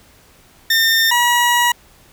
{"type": "tone pair in turn", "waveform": "20% pulse", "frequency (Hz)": [1812, 962.6], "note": ["A#6", "B5"], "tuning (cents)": [-50, -45], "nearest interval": "major seventh", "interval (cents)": 1095, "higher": "first", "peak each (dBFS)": -7, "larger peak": "neither", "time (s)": [[0.7, 1.11], [1.11, 1.72]], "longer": "second", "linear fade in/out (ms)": 5, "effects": ["pink hiss -49 dBFS RMS until 2.12 s"]}